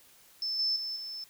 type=tone with level steps; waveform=sine; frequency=5274 Hz; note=E8; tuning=in tune; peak=-30 / -26 / -33 / -37 dBFS; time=0.42-1.24 s; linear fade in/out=2 ms; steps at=0.59 / 0.76 / 0.96 s; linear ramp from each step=2 ms; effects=white hiss -59 dBFS RMS until 1.29 s